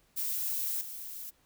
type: noise with level steps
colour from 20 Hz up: violet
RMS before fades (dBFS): -33 / -42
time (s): 0.16-1.31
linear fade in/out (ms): 20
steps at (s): 0.81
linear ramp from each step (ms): 2
effects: pink hiss -68 dBFS RMS until 1.45 s